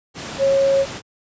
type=tone in noise; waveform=sine; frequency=547 Hz; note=C#5; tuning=23 cents flat; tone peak=-13 dBFS; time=0.38-0.86 s; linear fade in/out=50 ms; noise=pink; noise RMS=-30 dBFS; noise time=0.14-1.02 s; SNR=+14 dB; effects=high-pass 100 Hz 12 dB/octave + resampled to 16000 Hz